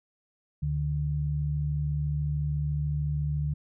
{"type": "tone pair together", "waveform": "sine", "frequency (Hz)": [73.85, 147.7], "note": ["D2", "D3"], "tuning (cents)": [10, 10], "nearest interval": "octave", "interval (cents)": 1200, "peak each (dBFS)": [-31, -27], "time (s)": [0.62, 3.54], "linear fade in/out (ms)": 10, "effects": []}